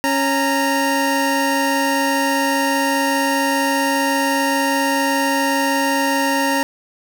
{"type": "tone pair together", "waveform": "25% pulse", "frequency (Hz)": [275.6, 927], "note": ["C#4", "A#5"], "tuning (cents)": [-10, -10], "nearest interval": "octave + major sixth", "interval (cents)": 2100, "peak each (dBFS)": -15, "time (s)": [0.04, 6.63], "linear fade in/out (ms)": 0, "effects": []}